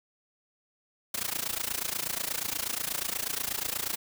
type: noise with amplitude modulation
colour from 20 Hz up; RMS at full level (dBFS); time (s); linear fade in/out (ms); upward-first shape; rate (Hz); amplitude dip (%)
white; -29; 1.14-3.96; 5; sine; 28.3; 90
effects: none